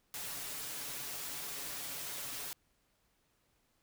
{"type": "noise with comb filter", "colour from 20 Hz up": "white", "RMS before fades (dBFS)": -42, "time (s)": [0.14, 2.53], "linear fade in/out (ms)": 0, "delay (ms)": 7, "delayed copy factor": 0.65, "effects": ["pink hiss -75 dBFS RMS until 3.82 s"]}